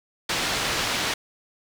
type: low-pass noise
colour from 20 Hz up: white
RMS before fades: -26 dBFS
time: 0.29-1.14 s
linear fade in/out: 5 ms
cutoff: 4300 Hz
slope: 12 dB/octave
effects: none